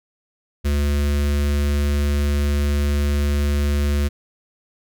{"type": "tone with notch filter", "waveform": "square", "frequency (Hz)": 72.1, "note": "D2", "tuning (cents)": -31, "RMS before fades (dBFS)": -19, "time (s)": [0.64, 4.09], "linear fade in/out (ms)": 20, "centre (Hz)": 830, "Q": 1.2, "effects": []}